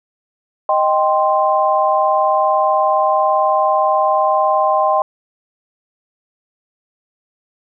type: chord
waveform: sine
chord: C minor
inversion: first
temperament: equal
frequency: 622.3 / 784 / 1046.5 Hz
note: Eb5 / G5 / C6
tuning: 0 / 0 / 0 cents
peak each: -16 dBFS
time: 0.69-5.02 s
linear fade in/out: 2 ms
effects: none